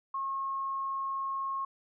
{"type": "tone", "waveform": "sine", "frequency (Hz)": 1084, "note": "C#6", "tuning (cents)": -39, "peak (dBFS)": -31, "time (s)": [0.14, 1.65], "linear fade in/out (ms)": 5, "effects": []}